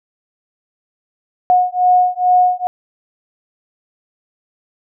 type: beating tone pair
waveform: sine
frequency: 725 / 727.3 Hz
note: F#5 / F#5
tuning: -35 / -30 cents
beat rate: 2.3 Hz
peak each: -13 dBFS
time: 1.5-2.67 s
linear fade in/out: 0 ms
effects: none